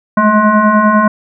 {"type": "tone with frequency modulation", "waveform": "sine", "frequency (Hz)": 638, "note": "D#5", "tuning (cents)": 43, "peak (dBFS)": -6, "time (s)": [0.17, 1.08], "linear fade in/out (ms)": 5, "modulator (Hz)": 422, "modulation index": 1.8, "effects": []}